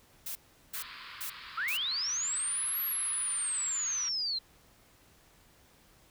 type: noise bursts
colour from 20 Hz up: blue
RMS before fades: -38 dBFS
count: 4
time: 0.26-1.772 s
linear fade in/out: 5 ms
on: 93 ms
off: 380 ms
type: band-pass noise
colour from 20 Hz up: pink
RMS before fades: -47 dBFS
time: 0.73-4.1 s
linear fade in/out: 20 ms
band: 1000 to 4900 Hz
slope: 96 dB/octave
type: linear two-way sweep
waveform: sine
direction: up then down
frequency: 1214 to 11840 to 4047 Hz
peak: -30 dBFS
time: 1.57-4.39 s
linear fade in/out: 10 ms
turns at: 2.81 s
effects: pink hiss -62 dBFS RMS until 6.1 s